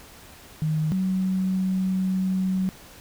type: tone pair in turn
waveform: sine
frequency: 155.56 / 187.77 Hz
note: D#3 / F#3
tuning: 0 / +26 cents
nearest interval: minor third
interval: 326 cents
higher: second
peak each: -21 / -21 dBFS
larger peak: neither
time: 0.62-0.92 / 0.92-2.69 s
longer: second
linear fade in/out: 0 ms
effects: pink hiss -47 dBFS RMS until 3 s